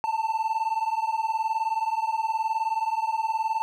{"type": "beating tone pair", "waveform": "triangle", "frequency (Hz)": [879, 898], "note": ["A5", "A5"], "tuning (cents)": [-2, 35], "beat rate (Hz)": 19, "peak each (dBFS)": -25, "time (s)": [0.04, 3.62], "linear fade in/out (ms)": 0, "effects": []}